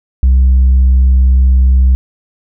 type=tone with tanh clipping; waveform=sine; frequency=64.5 Hz; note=C2; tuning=24 cents flat; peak=-5 dBFS; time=0.23-1.95 s; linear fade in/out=0 ms; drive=1 dB; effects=none